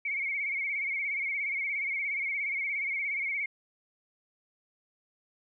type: tone with vibrato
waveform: sine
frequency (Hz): 2217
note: C#7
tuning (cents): 0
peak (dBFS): -29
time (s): 0.05-3.46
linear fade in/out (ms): 5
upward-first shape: sine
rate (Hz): 17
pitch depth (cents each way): 74
effects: none